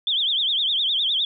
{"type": "tone with vibrato", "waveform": "sine", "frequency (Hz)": 3400, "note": "G#7", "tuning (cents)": 40, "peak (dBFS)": -19, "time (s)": [0.07, 1.25], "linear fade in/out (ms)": 2, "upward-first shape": "triangle", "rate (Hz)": 9.8, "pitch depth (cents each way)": 200, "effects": []}